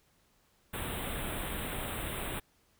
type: band-stop noise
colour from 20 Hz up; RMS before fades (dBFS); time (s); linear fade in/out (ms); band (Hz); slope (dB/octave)
pink; -37; 0.73-2.4; 10; 3800 to 8100; 96
effects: pink hiss -69 dBFS RMS until 2.79 s